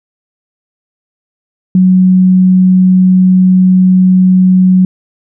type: tone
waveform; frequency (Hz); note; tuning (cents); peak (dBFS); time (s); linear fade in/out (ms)
sine; 185; F#3; 0; -3; 1.75-4.85; 2
effects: none